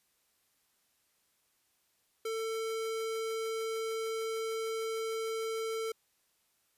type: tone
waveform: square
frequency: 446.7 Hz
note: A4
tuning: 26 cents sharp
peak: -34 dBFS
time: 2.25-5.92 s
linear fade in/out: 5 ms
effects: white hiss -74 dBFS RMS until 6.77 s + resampled to 32000 Hz